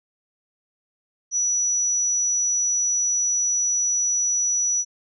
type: tone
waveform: sine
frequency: 5890 Hz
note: F#8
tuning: 9 cents flat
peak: -19 dBFS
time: 1.31-4.85 s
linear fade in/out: 50 ms
effects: none